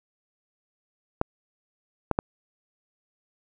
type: clicks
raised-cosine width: 1 ms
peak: -8 dBFS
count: 3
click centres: 1.214 / 2.113 / 2.189 s
effects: none